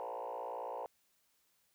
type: tone with frequency modulation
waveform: sine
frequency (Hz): 711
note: F5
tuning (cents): +31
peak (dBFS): -38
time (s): 0-0.86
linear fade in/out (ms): 0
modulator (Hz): 58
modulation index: 4.5
effects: tanh soft clip ceiling -35 dBFS + white hiss -75 dBFS RMS until 1.74 s